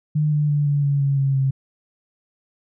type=tone with pitch steps; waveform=sine; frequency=151.3 / 148.79 / 146.32 / 143.88 / 141.49 / 139.14 / 136.83 / 134.56 Hz; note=D#3 / D3 / D3 / D3 / C#3 / C#3 / C#3 / C3; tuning=-48 / +23 / -6 / -35 / +36 / +7 / -22 / +49 cents; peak=-16 dBFS; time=0.15-1.51 s; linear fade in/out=10 ms; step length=170 ms; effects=none